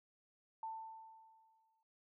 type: tone with exponential decay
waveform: sine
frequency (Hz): 890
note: A5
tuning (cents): +20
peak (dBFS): -40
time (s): 0.63-1.83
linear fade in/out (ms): 2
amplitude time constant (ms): 260
effects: none